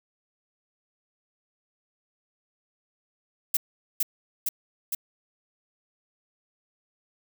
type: noise with echo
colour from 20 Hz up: violet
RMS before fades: -22 dBFS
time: 3.54-3.57 s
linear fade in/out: 5 ms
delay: 460 ms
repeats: 3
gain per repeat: -2 dB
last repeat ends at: 4.95 s
effects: none